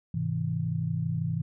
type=chord; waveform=sine; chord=Ab augmented; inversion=none; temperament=just; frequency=103.83 / 129.78 / 162.23 Hz; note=Ab2 / C3 / E3; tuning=0 / -14 / -27 cents; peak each=-33 / -32 / -29 dBFS; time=0.14-1.42 s; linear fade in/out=5 ms; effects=none